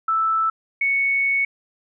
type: tone pair in turn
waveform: sine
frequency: 1318.5 / 2217 Hz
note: E6 / C#7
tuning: 0 / 0 cents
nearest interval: major sixth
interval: 900 cents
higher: second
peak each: -17 dBFS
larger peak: neither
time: 0.08-0.5 / 0.81-1.45 s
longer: second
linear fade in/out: 5 ms
effects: none